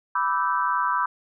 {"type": "chord", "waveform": "sine", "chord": "E minor seventh", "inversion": "second", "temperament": "equal with one note detuned", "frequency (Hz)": [987.8, 1174.7, 1318.5, 1546.4], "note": ["B5", "D6", "E6", "G6"], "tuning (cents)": [0, 0, 0, -24], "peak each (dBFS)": [-24, -26, -28, -29], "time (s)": [0.15, 1.06], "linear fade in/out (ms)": 5, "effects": []}